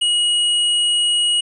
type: tone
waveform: square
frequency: 2900 Hz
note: F#7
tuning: 35 cents flat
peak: -15 dBFS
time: 0.01-1.41 s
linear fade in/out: 10 ms
effects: resampled to 24000 Hz